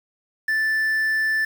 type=tone with quantisation; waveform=triangle; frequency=1760 Hz; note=A6; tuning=in tune; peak=-17 dBFS; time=0.48-1.45 s; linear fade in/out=5 ms; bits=7; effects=none